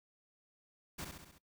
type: noise with echo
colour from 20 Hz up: pink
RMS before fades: -43 dBFS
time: 0.98-1.05 s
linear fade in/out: 10 ms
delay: 67 ms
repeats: 5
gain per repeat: -4 dB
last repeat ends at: 1.385 s
effects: noise-tail reverb RT60 0.1 s tail -20 dB re dry